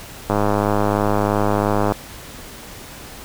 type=click train; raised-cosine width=1 ms; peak=-4 dBFS; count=168; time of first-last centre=0.3-1.921 s; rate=103 Hz; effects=pink hiss -37 dBFS RMS until 3.24 s